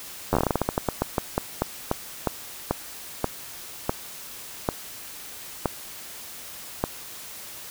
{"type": "slowing click train", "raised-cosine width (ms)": 1, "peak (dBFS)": -7, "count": 26, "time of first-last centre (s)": [0.33, 6.84], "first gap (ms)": 10, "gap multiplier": 1.22, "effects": ["white hiss -40 dBFS RMS until 7.7 s"]}